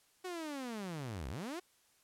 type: linear two-way sweep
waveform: sawtooth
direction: down then up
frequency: 374.8 to 57 to 374.8 Hz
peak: -36 dBFS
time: 0.24-1.6 s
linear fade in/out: 10 ms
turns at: 1.29 s
effects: white hiss -70 dBFS RMS until 2.03 s + low-pass 12000 Hz 12 dB/octave